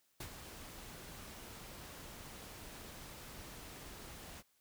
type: noise with ADSR envelope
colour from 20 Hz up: pink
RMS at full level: -43 dBFS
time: 0.2-4.43 s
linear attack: 8 ms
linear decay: 60 ms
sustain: -8 dB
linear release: 37 ms
effects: white hiss -75 dBFS RMS until 4.6 s